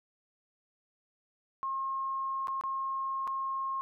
sine tone with dropouts, 1074 Hz, C6, 45 cents sharp, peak -31 dBFS, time 1.63-3.81 s, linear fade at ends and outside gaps 0 ms, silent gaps 2.472-2.482 / 2.611-2.637 / 3.272-3.276 s, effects none

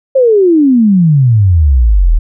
sine exponential sweep, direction down, 547 to 36.71 Hz, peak -4 dBFS, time 0.15-2.19 s, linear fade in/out 10 ms, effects none

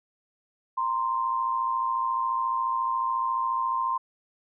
sine tone pair together, 932.3 / 1046.5 Hz, A#5 / C6, 0 / 0 cents, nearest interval major second, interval 200 cents, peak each -30 / -25 dBFS, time 0.77-3.98 s, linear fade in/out 10 ms, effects none

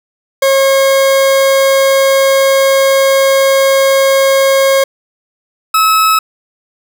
40% pulse tone pair in turn, 542 / 1293.2 Hz, C#5 / E6, -39 / -34 cents, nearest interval octave + minor third, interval 1505 cents, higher second, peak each -6 dBFS, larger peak neither, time 0.42-4.84 / 5.74-6.19 s, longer first, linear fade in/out 5 ms, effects none

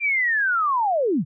sine linear sweep, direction down, 2400 to 116.54 Hz, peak -18 dBFS, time 0-1.25 s, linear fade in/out 50 ms, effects none

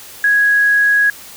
sine tone, 1661.2 Hz, G#6, in tune, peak -9 dBFS, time 0.24-1.1 s, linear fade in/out 2 ms, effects white hiss -36 dBFS RMS until 1.36 s

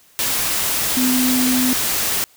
sine tone in noise, 253.7 Hz, B3, 47 cents sharp, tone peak -16 dBFS, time 0.97-1.73 s, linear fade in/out 0 ms, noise white, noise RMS -20 dBFS, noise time 0.19-2.24 s, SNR +1 dB, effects white hiss -52 dBFS RMS until 2.36 s

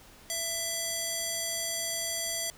square tone with band-pass filter, 666 Hz, E5, 18 cents sharp, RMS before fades -33 dBFS, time 0.3-2.5 s, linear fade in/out 0 ms, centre 7700 Hz, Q 1.3, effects pink hiss -54 dBFS RMS until 2.57 s

